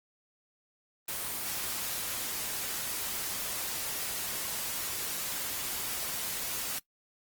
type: noise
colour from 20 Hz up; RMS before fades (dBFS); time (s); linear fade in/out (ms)
white; -35; 1.08-6.79; 5
effects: noise-tail reverb RT60 0.1 s tail -20 dB re dry + Opus 24 kbps